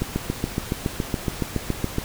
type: click train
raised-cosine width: 3 ms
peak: -9 dBFS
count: 15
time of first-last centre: 0.02-1.984 s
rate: 7.13 Hz
effects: pink hiss -35 dBFS RMS until 2.04 s